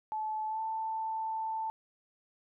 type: tone with pitch glide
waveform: sine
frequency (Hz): 866 to 885.2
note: A5 to A5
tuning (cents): -28 to +10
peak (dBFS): -32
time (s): 0.12-1.7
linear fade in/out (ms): 0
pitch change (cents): +38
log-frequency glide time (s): 0.47-0.61
effects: none